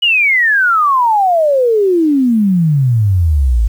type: exponential sweep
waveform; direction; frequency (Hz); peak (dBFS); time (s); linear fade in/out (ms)
sine; down; 2960 to 51.91; -8; 0.02-3.68; 10
effects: 7-bit